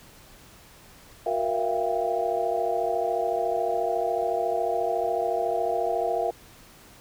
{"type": "tone cluster", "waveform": "sine", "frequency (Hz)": [364.4, 468.2, 662, 696, 795], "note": ["F#4", "A#4", "E5", "F5", "G5"], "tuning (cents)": [-26, 8, 7, -6, 24], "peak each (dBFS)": [-33, -29, -28, -28, -33], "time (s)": [1.26, 6.31], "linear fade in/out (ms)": 5, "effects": ["pink hiss -51 dBFS RMS until 7 s"]}